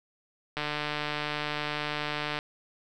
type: click train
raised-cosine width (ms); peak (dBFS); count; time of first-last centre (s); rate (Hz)
0.3; -15; 272; 0.57-2.389; 149
effects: none